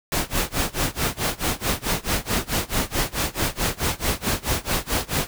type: noise with tremolo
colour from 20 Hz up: pink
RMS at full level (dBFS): -21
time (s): 0.12-5.27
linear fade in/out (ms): 0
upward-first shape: sine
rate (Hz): 4.6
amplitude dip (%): 95
effects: none